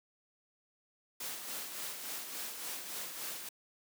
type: noise with tremolo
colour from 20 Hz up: white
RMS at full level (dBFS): -40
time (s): 1.2-3.49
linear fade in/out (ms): 5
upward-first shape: sine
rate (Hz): 3.5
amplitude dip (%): 45
effects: high-pass 200 Hz 12 dB/octave